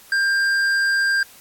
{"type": "tone with hard clipping", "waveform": "sine", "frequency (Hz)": 1593, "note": "G6", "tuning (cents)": 27, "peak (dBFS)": -18, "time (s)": [0.12, 1.23], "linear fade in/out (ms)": 2, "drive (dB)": 8, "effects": ["white hiss -47 dBFS RMS until 1.4 s", "AAC 64 kbps"]}